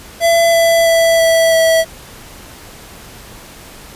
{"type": "tone with pitch steps", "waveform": "square", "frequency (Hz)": [672, 667, 662, 657, 652.1], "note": ["E5", "E5", "E5", "E5", "E5"], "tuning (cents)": [33, 20, 7, -6, -19], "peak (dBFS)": -9, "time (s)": [0.2, 1.85], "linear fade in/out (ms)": 50, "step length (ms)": 330, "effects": ["pink hiss -36 dBFS RMS until 3.95 s", "resampled to 32000 Hz"]}